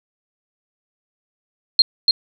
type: tone with echo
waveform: sine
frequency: 4213 Hz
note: C8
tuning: 11 cents sharp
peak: -7 dBFS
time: 1.79-1.82 s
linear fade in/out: 2 ms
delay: 290 ms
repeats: 1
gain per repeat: -3 dB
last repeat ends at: 2.11 s
effects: none